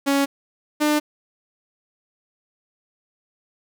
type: tone pair in turn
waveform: sawtooth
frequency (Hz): 278.4 / 299.8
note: C#4 / D4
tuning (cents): +8 / +36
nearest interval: minor second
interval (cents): 128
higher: second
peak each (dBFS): -13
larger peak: neither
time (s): 0.06-0.26 / 0.8-1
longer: neither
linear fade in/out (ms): 20
effects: none